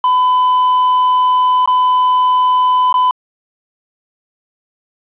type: tone with dropouts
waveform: triangle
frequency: 1005 Hz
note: B5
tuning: 30 cents sharp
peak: -7 dBFS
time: 0.04-3.11 s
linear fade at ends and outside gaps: 2 ms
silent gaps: 1.659-1.675 / 2.927-2.941 s
effects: resampled to 8000 Hz + 7-bit